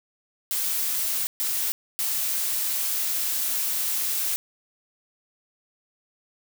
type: noise bursts at uneven times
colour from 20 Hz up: blue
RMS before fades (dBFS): -26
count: 3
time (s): 0.51-1.27 / 1.4-1.72 / 1.99-4.36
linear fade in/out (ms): 0
effects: none